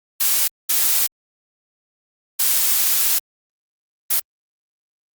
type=noise bursts at uneven times; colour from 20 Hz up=blue; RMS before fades=-17 dBFS; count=4; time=0.2-0.48 / 0.69-1.07 / 2.39-3.19 / 4.1-4.2 s; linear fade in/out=10 ms; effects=Opus 48 kbps